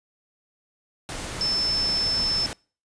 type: tone in noise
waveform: sine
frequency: 5280 Hz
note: E8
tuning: 2 cents sharp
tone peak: -22 dBFS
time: 1.41-2.46 s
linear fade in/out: 0 ms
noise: pink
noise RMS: -33 dBFS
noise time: 1.09-2.53 s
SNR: +8 dB
effects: noise-tail reverb RT60 0.4 s tail -26 dB re dry + resampled to 22050 Hz